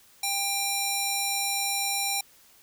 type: tone with band-pass filter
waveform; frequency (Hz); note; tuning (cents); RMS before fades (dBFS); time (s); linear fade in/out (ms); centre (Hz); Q
square; 796; G5; +26; -28; 0.23-2.21; 5; 9100; 0.65
effects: white hiss -57 dBFS RMS until 2.62 s